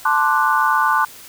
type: chord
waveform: sine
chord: D dominant seventh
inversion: second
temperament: equal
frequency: 880 / 1046.5 / 1174.7 / 1480 Hz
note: A5 / C6 / D6 / F#6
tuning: 0 / 0 / 0 / 0 cents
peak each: -19 dBFS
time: 0.05-1.05 s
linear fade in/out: 5 ms
effects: white hiss -40 dBFS RMS until 1.28 s